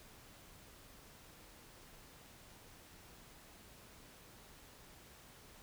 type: silence
effects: pink hiss -59 dBFS RMS until 5.62 s